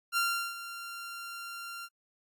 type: tone with ADSR envelope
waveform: sawtooth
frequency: 1383 Hz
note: F6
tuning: 17 cents flat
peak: -22 dBFS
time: 0.12-1.89 s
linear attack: 49 ms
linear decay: 370 ms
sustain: -14 dB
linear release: 49 ms
effects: AAC 64 kbps